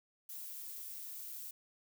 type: noise with amplitude modulation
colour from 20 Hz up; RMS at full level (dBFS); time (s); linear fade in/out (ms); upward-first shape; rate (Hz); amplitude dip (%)
violet; -45; 0.29-1.51; 5; sine; 144; 25
effects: none